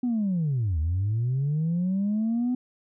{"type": "linear two-way sweep", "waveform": "sine", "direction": "down then up", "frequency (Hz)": [252.9, 74.8, 252.9], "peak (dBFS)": -21, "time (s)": [0.03, 2.55], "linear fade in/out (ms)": 5, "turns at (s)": 0.79, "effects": ["tanh soft clip ceiling -20 dBFS"]}